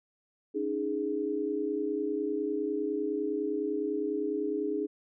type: chord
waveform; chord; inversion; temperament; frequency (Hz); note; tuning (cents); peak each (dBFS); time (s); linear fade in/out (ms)
sine; C# suspended second; none; equal with one note detuned; 281.2 / 311.1 / 415.3; C#4 / D#4 / G#4; +25 / 0 / 0; -36 / -33 / -31; 0.54-4.87; 20
effects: none